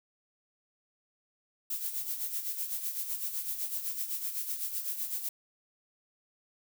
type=noise with tremolo; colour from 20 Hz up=violet; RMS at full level=-33 dBFS; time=1.7-5.29 s; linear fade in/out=5 ms; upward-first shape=sine; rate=7.9 Hz; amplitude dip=60%; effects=none